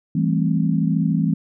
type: chord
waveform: sine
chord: A minor seventh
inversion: second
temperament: just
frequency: 165 / 198 / 220 / 264 Hz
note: E3 / G3 / A3 / C4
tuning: +2 / +18 / 0 / +16 cents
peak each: -19 / -23 / -24 / -24 dBFS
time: 0.15-1.34 s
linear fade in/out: 5 ms
effects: none